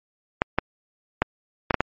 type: clicks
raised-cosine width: 0.5 ms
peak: -3 dBFS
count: 6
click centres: 0.419 / 0.586 / 1.22 / 1.708 / 1.743 / 1.806 s
effects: MP3 32 kbps